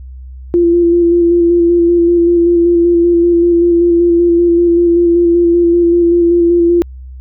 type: tone with vibrato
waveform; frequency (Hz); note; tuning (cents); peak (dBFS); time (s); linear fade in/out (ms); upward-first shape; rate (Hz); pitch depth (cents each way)
sine; 343.3; F4; -30; -6; 0.54-6.82; 0; square; 5.2; 17
effects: added 64 Hz sine -27 dBFS peak until 7.2 s